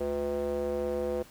square tone with band-pass filter, 71.5 Hz, D2, 46 cents flat, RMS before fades -31 dBFS, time 0-1.23 s, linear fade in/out 10 ms, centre 470 Hz, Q 4.2, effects pink hiss -54 dBFS RMS until 1.3 s

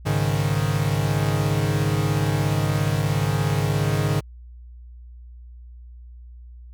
45% pulse chord, Ab suspended fourth, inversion none, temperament equal, 103.83 / 138.59 / 155.56 Hz, Ab2 / Db3 / Eb3, 0 / 0 / 0 cents, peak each -24 dBFS, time 0.05-4.21 s, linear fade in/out 20 ms, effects added 60 Hz sine -39 dBFS peak until 6.73 s

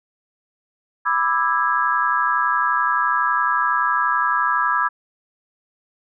sine chord, E dominant seventh, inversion second, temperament just, 988.9 / 1186.7 / 1318.5 / 1648.1 Hz, B5 / D6 / E6 / G#6, +2 / +18 / 0 / -14 cents, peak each -22 dBFS, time 1.05-4.89 s, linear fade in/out 20 ms, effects none

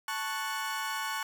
30% pulse chord, F# minor, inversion first, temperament equal, 880 / 1108.7 / 1480 Hz, A5 / C#6 / F#6, 0 / 0 / 0 cents, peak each -34 dBFS, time 0.08-1.23 s, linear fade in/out 2 ms, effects none

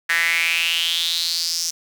sawtooth tone with high-pass filter sweep, 167.6 Hz, E3, 29 cents sharp, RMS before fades -21 dBFS, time 0.09-1.71 s, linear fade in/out 10 ms, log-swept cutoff 1800 to 5800 Hz, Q 6, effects none

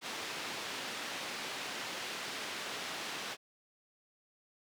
white band-pass noise, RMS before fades -41 dBFS, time 0.01-3.37 s, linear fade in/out 50 ms, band 180 to 3800 Hz, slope 12 dB/octave, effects none

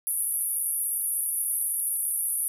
white band-pass noise, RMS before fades -28 dBFS, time 0.07-2.48 s, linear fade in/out 0 ms, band 9700 to 12000 Hz, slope 96 dB/octave, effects none

